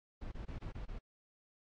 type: noise bursts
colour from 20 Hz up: brown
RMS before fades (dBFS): -43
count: 6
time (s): 0.21-0.99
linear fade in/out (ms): 10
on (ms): 110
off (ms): 24
effects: low-pass 4000 Hz 12 dB/octave + AAC 64 kbps